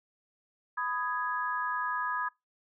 sine chord, G# minor, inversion first, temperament just, 996.7 / 1245.9 / 1661.2 Hz, B5 / D#6 / G#6, +16 / +2 / 0 cents, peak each -34 dBFS, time 0.77-2.29 s, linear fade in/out 10 ms, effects noise-tail reverb RT60 0.2 s tail -24 dB re dry

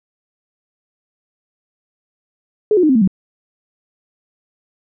sine tone with pitch steps, 424.8 / 361.4 / 307.4 / 261.5 / 222.4 / 189.23 Hz, G#4 / F#4 / D#4 / C4 / A3 / F#3, +39 / -41 / -21 / -1 / +19 / +39 cents, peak -9 dBFS, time 2.71-3.076 s, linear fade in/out 2 ms, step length 61 ms, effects none

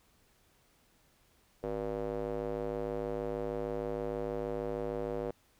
square tone with band-pass filter, 53.2 Hz, G#1, 42 cents sharp, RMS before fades -36 dBFS, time 1.63-5.31 s, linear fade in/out 5 ms, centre 490 Hz, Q 2.8, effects pink hiss -68 dBFS RMS until 5.59 s

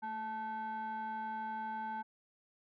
sine tone with frequency modulation, 874 Hz, A5, 12 cents flat, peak -36 dBFS, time 0.02-2.03 s, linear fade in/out 20 ms, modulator 652 Hz, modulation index 0.63, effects tanh soft clip ceiling -34 dBFS

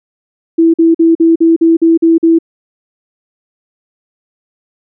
sine tone bursts, 329.6 Hz, E4, in tune, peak -4 dBFS, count 9, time 0.58-2.388 s, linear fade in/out 10 ms, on 160 ms, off 46 ms, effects none

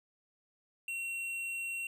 triangle tone with tanh clipping, 2732 Hz, F7, 39 cents flat, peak -37 dBFS, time 0.88-1.87 s, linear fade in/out 2 ms, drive 14 dB, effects none

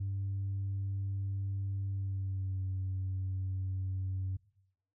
sine tone with pitch glide, 98 to 94.5 Hz, G2 to F#2, 0 to +37 cents, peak -31 dBFS, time 0-4.37 s, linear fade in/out 10 ms, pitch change -63 cents, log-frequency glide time 1.88-2.63 s, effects noise-tail reverb RT60 0.8 s tail -22 dB re dry + tanh soft clip ceiling -30 dBFS

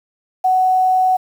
sine tone, 745 Hz, F#5, 12 cents sharp, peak -11 dBFS, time 0.44-1.17 s, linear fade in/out 10 ms, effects 7-bit

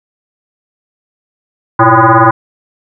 sine tone with frequency modulation, 103.83 Hz, G#2, in tune, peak -3 dBFS, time 1.79-2.31 s, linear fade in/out 5 ms, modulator 225 Hz, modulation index 5.8, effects none

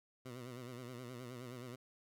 15% pulse tone with vibrato, 124 Hz, B2, 7 cents sharp, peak -40 dBFS, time 0.25-1.76 s, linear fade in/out 10 ms, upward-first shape sine, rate 9.5 Hz, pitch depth 82 cents each way, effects none

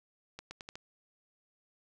accelerating click train, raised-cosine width 0.2 ms, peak -26 dBFS, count 5, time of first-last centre 0.39-0.755 s, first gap 120 ms, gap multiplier 0.82, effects none

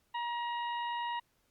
harmonic tone, 950 Hz, A#5, 33 cents sharp, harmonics 1 / 2 / 3 / 4, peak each -34 / -43 / -45 / -51 dBFS, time 0.14-1.2 s, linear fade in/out 10 ms, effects pink hiss -74 dBFS RMS until 1.5 s + Opus 48 kbps

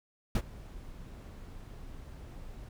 brown noise with ADSR envelope, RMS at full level -22 dBFS, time 0.35-2.69 s, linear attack 4 ms, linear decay 58 ms, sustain -24 dB, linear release 5 ms, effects none

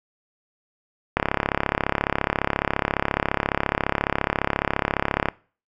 click train, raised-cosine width 0.5 ms, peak -4 dBFS, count 143, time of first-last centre 1.17-5.286 s, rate 34.5 Hz, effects noise-tail reverb RT60 0.4 s tail -22 dB re dry

